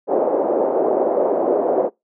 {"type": "band-pass noise", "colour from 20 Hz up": "pink", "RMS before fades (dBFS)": -18, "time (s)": [0.07, 1.9], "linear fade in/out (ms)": 50, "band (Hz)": [380, 650], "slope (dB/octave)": 24, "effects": ["noise-tail reverb RT60 0.2 s tail -26 dB re dry"]}